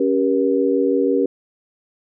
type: chord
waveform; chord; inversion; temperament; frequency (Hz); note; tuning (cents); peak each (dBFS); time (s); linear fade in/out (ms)
sine; G diminished; second; equal with one note detuned; 277.2 / 392 / 477.9; Db4 / G4 / Bb4; 0 / 0 / +43; -19; 0-1.26; 5
effects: none